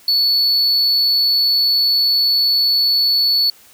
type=tone; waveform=triangle; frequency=4435 Hz; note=C#8; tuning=in tune; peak=-11 dBFS; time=0.08-3.5 s; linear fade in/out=2 ms; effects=white hiss -47 dBFS RMS until 3.73 s